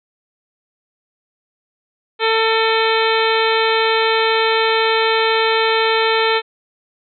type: harmonic tone with a mistuned harmonic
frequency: 447 Hz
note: A4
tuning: 27 cents sharp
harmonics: 1 / 2 / 3 / 4 / 5 / 6 / 7 / 8 / 9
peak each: -17 / -20 / -22 / -23 / -24 / -25 / -25 / -26 / -27 dBFS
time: 2.19-6.42 s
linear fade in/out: 50 ms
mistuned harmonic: 6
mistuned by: -83 cents
effects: none